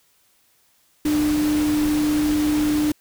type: tone in noise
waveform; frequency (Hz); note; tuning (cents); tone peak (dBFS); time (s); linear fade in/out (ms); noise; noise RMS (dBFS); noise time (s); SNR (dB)
sine; 300; D4; +37; -17; 1.05-2.92; 5; pink; -30; 1.05-2.92; +10
effects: white hiss -61 dBFS RMS until 3 s